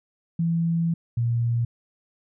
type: tone pair in turn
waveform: sine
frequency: 167 / 117.83 Hz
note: E3 / A#2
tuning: +23 / +19 cents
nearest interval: tritone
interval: 604 cents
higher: first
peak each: -20 / -20 dBFS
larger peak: neither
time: 0.39-0.94 / 1.17-1.65 s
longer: first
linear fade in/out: 5 ms
effects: none